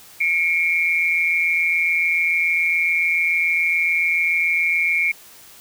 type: tone pair together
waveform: sine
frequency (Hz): 2182 / 2349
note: C#7 / D7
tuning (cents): -28 / 0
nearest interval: minor second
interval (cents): 128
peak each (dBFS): -19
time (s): 0.2-5.12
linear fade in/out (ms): 10
effects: white hiss -45 dBFS RMS until 5.6 s